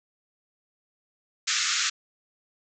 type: band-pass noise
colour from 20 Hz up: white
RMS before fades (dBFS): -26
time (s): 1.47-1.9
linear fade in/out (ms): 10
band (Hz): 1200 to 7300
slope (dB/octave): 96
effects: none